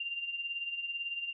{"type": "tone with tremolo", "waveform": "sine", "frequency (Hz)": 2784, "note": "F7", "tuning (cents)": -6, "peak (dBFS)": -32, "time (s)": [0, 1.33], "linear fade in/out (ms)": 5, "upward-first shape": "sine", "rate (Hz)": 18, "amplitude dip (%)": 60, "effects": []}